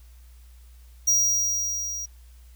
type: tone with level ramp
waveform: square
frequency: 5740 Hz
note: F8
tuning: 47 cents sharp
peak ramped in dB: -17 to -31 dBFS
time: 1.07-2.06 s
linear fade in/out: 10 ms
effects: added 60 Hz sine -46 dBFS peak until 2.55 s + white hiss -61 dBFS RMS until 2.55 s